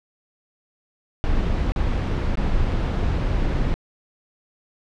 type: noise with dropouts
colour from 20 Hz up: brown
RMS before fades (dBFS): -21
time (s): 1.24-3.74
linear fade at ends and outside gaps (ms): 0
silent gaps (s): 1.72-1.761 / 2.355-2.373 / 2.715-2.72
effects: low-pass 4000 Hz 12 dB/octave